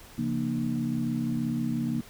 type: tone cluster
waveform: sine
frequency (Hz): 136.9 / 171.8 / 233.9 / 300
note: C#3 / F3 / A#3 / D4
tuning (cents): -21 / -28 / +6 / +37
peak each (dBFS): -33 / -35 / -28 / -35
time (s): 0.18-2.01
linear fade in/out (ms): 5
effects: pink hiss -50 dBFS RMS until 2.09 s